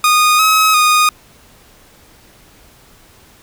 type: tone with pitch steps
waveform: sawtooth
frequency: 1232 / 1277 / 1234 Hz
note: D#6 / D#6 / D#6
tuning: -17 / +45 / -15 cents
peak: -5 dBFS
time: 0.04-1.09 s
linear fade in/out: 2 ms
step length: 350 ms
effects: pink hiss -46 dBFS RMS until 3.42 s